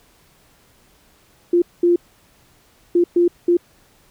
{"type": "tone bursts at uneven times", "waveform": "sine", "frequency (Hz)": 347.9, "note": "F4", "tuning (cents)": -7, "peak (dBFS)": -11, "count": 5, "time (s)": [[1.53, 1.62], [1.83, 1.96], [2.95, 3.04], [3.16, 3.28], [3.48, 3.57]], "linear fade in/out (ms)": 5, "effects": ["pink hiss -55 dBFS RMS until 4.1 s"]}